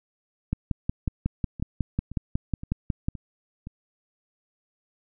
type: two click trains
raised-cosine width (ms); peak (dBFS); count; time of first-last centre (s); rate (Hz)
5; -12 / -24; 15 / 6; 0.53-3.085 / 1.08-3.671; 5.48 / 1.93
effects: none